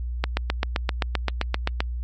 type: click train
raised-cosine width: 0.3 ms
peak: -6 dBFS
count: 13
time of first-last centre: 0.24-1.805 s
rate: 7.67 Hz
effects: added 60 Hz sine -26 dBFS peak until 2.03 s + MP3 32 kbps